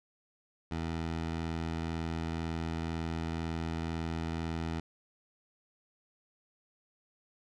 15% pulse tone, 82 Hz, E2, 9 cents flat, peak -27 dBFS, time 0.71-4.8 s, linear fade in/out 5 ms, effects low-pass 5000 Hz 12 dB/octave

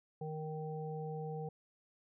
harmonic tone, 155.56 Hz, D#3, in tune, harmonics 1 / 3 / 5, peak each -41 / -43 / -47 dBFS, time 0.21-1.49 s, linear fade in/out 5 ms, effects none

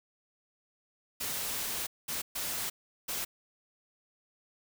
white noise bursts at uneven times, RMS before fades -35 dBFS, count 4, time 1.2-1.87 / 2.08-2.22 / 2.35-2.7 / 3.08-3.25 s, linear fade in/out 10 ms, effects none

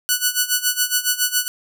5% pulse tone with tremolo, 1480 Hz, F#6, in tune, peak -3 dBFS, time 0.09-1.48 s, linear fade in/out 0 ms, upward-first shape sine, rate 7.2 Hz, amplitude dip 85%, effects none

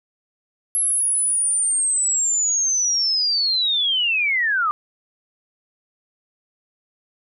sine linear sweep, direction down, 11175 to 1176 Hz, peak -17 dBFS, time 0.75-4.71 s, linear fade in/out 0 ms, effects none

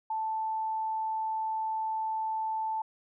sine tone, 880 Hz, A5, in tune, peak -29 dBFS, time 0.1-2.82 s, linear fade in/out 5 ms, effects none

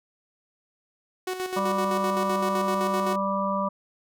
sawtooth tone with tremolo, 370 Hz, F#4, in tune, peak -23 dBFS, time 1.27-3.16 s, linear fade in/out 5 ms, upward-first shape square, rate 7.8 Hz, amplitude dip 55%
harmonic tone, 196 Hz, G3, in tune, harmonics 1 / 3 / 5 / 6, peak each -29 / -29 / -29 / -29 dBFS, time 1.56-3.69 s, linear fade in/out 10 ms
effects none

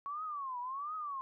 sine tone with vibrato, 1108.7 Hz, C#6, in tune, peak -37 dBFS, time 0.06-1.21 s, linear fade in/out 0 ms, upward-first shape triangle, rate 1.4 Hz, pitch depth 250 cents each way, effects none

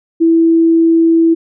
sine tone, 329.6 Hz, E4, in tune, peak -6 dBFS, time 0.2-1.35 s, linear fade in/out 20 ms, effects none

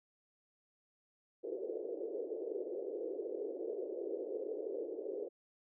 white band-pass noise, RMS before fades -41 dBFS, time 1.43-5.29 s, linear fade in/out 20 ms, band 360 to 490 Hz, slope 48 dB/octave, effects none

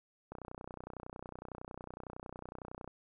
click train, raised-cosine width 1 ms, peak -30 dBFS, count 80, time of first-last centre 0.32-2.877 s, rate 30.9 Hz, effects none

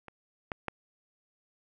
clicks, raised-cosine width 0.5 ms, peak -30 / -18 / -17 dBFS, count 3, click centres 0.083 / 0.518 / 0.683 s, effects none

